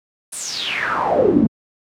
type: noise with band-pass filter sweep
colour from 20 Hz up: brown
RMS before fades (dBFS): -18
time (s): 0.32-1.47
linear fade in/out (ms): 10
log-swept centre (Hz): 10000 to 210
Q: 6.7
effects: high-pass 100 Hz 12 dB/octave